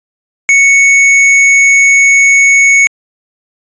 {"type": "tone", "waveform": "square", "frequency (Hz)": 2217, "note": "C#7", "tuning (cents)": 0, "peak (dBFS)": -4, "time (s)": [0.49, 2.87], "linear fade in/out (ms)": 0, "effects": ["resampled to 16000 Hz"]}